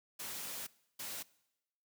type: noise bursts at uneven times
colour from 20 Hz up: white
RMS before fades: -43 dBFS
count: 2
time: 0.19-0.67 / 0.99-1.23 s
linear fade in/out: 10 ms
effects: noise-tail reverb RT60 0.9 s tail -22 dB re dry + high-pass 100 Hz 12 dB/octave